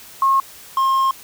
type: tone pair in turn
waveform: sine / triangle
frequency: 1080 / 1068.2 Hz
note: C#6 / C6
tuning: -45 / +36 cents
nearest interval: unison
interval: 19 cents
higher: first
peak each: -12 dBFS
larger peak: neither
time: 0.22-0.4 / 0.77-1.11 s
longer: second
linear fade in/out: 2 ms
effects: white hiss -41 dBFS RMS until 1.23 s